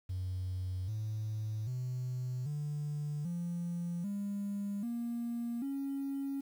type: tone with pitch steps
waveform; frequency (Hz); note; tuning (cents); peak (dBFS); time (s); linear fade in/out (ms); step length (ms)
triangle; 92.5 / 108.11 / 126.36 / 147.69 / 172.61 / 201.7 / 235.8 / 275.6; F#2 / A2 / B2 / D3 / F3 / G3 / A#3 / C#4; 0 / -30 / +40 / +10 / -20 / +50 / +20 / -10; -31; 0.09-6.41; 10; 790
effects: tanh soft clip ceiling -31 dBFS + 10-bit